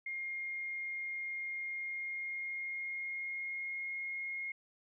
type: tone with pitch glide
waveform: sine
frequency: 2129 to 2148 Hz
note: C7 to C7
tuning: +30 to +45 cents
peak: -37 dBFS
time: 0.06-4.52 s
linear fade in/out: 5 ms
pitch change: +15 cents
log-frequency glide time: 1.64-3.91 s
effects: none